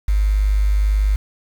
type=tone with quantisation; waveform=sine; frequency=50.8 Hz; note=G#1; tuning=38 cents flat; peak=-13 dBFS; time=0.08-1.16 s; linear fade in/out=5 ms; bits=6; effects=none